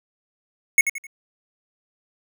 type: tone with echo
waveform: square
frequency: 2190 Hz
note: C#7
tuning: 22 cents flat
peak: -11 dBFS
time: 0.78-0.81 s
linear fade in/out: 2 ms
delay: 86 ms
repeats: 3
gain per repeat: -9 dB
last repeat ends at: 1.068 s
effects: none